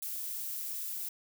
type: noise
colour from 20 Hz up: violet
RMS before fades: -38 dBFS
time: 0.02-1.09 s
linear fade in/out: 5 ms
effects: none

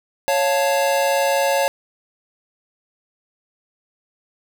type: chord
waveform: square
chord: Db augmented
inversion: none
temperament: equal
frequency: 554.4 / 698.5 / 880 Hz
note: Db5 / F5 / A5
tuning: 0 / 0 / 0 cents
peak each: -19 / -24 / -23 dBFS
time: 0.28-1.68 s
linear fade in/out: 0 ms
effects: none

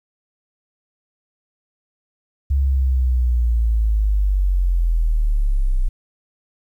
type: linear sweep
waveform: sine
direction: down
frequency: 69.5 to 30.29 Hz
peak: -14 dBFS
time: 2.5-5.89 s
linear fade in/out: 10 ms
effects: 9-bit

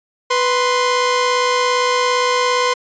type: tone pair together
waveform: sawtooth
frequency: 494.5 / 1046.5 Hz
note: B4 / C6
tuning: +2 / 0 cents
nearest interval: octave + minor second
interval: 1298 cents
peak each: -13 dBFS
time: 0.3-2.74 s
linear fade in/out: 10 ms
effects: resampled to 16000 Hz

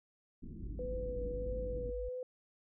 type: low-pass noise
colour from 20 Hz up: pink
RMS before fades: -46 dBFS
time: 0.42-1.92 s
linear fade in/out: 20 ms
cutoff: 350 Hz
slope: 48 dB/octave
type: tone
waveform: sine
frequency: 51.8 Hz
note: G#1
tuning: 4 cents flat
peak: -40 dBFS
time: 0.63-2.09 s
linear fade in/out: 5 ms
type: tone with vibrato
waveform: sine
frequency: 497.7 Hz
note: B4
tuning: 13 cents sharp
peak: -38 dBFS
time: 0.79-2.23 s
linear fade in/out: 2 ms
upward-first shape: triangle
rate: 1.6 Hz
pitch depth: 30 cents each way
effects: none

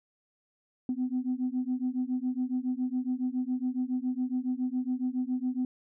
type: beating tone pair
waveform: sine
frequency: 250 / 257.2 Hz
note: B3 / C4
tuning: +21 / -30 cents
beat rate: 7.2 Hz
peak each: -30 dBFS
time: 0.89-5.65 s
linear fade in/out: 2 ms
effects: tanh soft clip ceiling -22 dBFS

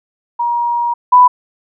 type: tone pair in turn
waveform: sine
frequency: 950 / 992.8 Hz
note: A#5 / B5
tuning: +33 / +9 cents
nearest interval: minor second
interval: 76 cents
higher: second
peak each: -13 / -3 dBFS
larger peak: second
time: 0.39-0.94 / 1.12-1.28 s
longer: first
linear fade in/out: 10 ms
effects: none

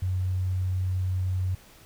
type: tone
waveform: sine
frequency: 92.5 Hz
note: F#2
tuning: in tune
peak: -24 dBFS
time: 0.02-1.55 s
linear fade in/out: 5 ms
effects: pink hiss -53 dBFS RMS until 1.85 s

